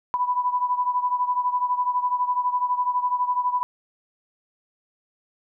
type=beating tone pair; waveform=sine; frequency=987.8 / 999.8 Hz; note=B5 / B5; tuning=0 / +21 cents; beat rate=12 Hz; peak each=-22 / -26 dBFS; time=0.14-3.63 s; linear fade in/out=0 ms; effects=none